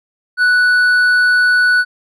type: tone with hard clipping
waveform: sine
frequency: 1480 Hz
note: F#6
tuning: in tune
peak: -10 dBFS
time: 0.37-1.85 s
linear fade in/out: 50 ms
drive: 4 dB
effects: none